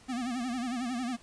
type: tone with vibrato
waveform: square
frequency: 246.9 Hz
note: B3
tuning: in tune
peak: -32 dBFS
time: 0.08-1.17 s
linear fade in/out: 20 ms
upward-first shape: sine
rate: 11 Hz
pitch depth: 110 cents each way
effects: pink hiss -57 dBFS RMS until 1.22 s + resampled to 22050 Hz